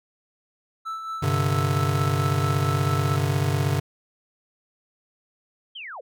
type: tone with tremolo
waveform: triangle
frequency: 1318.5 Hz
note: E6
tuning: in tune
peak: -26 dBFS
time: 0.85-3.17 s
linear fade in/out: 20 ms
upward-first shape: sine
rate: 4.5 Hz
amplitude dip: 45%
type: chord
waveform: square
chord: G suspended fourth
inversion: none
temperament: just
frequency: 98 / 130.67 / 147 Hz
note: G2 / C3 / D3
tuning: 0 / -2 / +2 cents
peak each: -26 dBFS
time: 1.22-3.8 s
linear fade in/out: 10 ms
type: linear sweep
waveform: sine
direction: down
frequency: 3283 to 419.6 Hz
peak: -34 dBFS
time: 5.75-6.01 s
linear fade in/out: 10 ms
effects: none